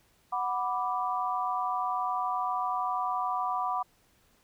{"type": "chord", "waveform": "sine", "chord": "B minor", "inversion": "second", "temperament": "equal", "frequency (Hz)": [740, 987.8, 1174.7], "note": ["F#5", "B5", "D6"], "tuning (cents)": [0, 0, 0], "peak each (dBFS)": -32, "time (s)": [0.32, 3.83], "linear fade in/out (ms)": 10, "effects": ["pink hiss -66 dBFS RMS until 4.43 s"]}